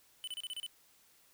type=tone bursts; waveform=square; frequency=3007 Hz; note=F#7; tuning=27 cents sharp; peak=-39 dBFS; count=7; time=0.24-0.664 s; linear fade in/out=0 ms; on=34 ms; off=31 ms; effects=white hiss -66 dBFS RMS until 1.33 s